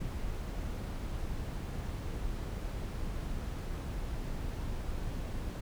brown noise, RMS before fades -37 dBFS, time 0-5.61 s, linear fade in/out 10 ms, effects none

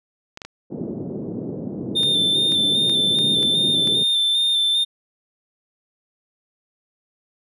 clicks, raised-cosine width 0.2 ms, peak -17 dBFS, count 9, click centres 0.374 / 0.418 / 0.45 / 2.033 / 2.521 / 2.896 / 3.188 / 3.429 / 3.874 s
pink band-pass noise, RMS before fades -29 dBFS, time 0.7-4.04 s, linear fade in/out 20 ms, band 140 to 450 Hz, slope 24 dB/octave
triangle tone with vibrato, 3590 Hz, A7, 34 cents sharp, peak -15 dBFS, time 1.95-4.85 s, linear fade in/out 20 ms, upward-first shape square, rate 2.5 Hz, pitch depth 21 cents each way
effects none

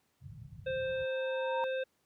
pink low-pass noise, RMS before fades -44 dBFS, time 0.2-1.06 s, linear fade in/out 50 ms, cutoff 160 Hz, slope 48 dB/octave
harmonic tone, 523.3 Hz, C5, in tune, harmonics 1 / 3 / 5 / 7, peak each -32 / -42 / -46 / -49 dBFS, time 0.66-1.84 s, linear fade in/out 10 ms
sine tone with exponential growth, 929 Hz, A#5, 6 cents flat, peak -30 dBFS, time 0.81-1.64 s, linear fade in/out 0 ms, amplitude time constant 180 ms
effects pink hiss -75 dBFS RMS until 2.05 s + high-pass 100 Hz 12 dB/octave

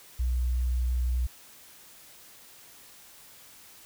sine tone, 61.74 Hz, B1, in tune, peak -24 dBFS, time 0.19-1.27 s, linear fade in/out 10 ms, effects white hiss -52 dBFS RMS until 3.85 s

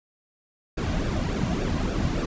brown noise with flanger, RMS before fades -26 dBFS, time 0.77-2.26 s, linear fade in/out 10 ms, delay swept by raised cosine 0.96 to 2.36 ms, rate 3.5 Hz, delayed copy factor -0.65, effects resampled to 16000 Hz

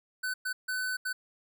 square tone bursts at uneven times, 1508 Hz, F#6, 32 cents sharp, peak -31 dBFS, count 4, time 0.23-0.34 / 0.45-0.53 / 0.68-0.97 / 1.05-1.13 s, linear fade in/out 10 ms, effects none

